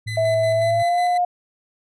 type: tone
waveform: sine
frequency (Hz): 110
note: A2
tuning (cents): 0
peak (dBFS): -26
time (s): 0.06-0.83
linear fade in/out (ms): 10
type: tone with tremolo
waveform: 30% pulse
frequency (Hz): 2013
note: B6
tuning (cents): +33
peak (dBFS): -26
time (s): 0.07-1.18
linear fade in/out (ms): 10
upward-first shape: square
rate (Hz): 5.5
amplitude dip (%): 45
type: tone with pitch glide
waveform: sine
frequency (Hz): 653 to 712.1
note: E5 to F5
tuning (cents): -17 to +33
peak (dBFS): -16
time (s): 0.17-1.25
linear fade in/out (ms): 5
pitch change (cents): +150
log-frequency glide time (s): 0.52-1.02
effects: resampled to 22050 Hz